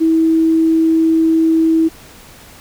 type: tone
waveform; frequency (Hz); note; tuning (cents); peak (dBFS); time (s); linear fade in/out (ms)
sine; 323.7; E4; -31; -9; 0-1.89; 20
effects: pink hiss -40 dBFS RMS until 2.6 s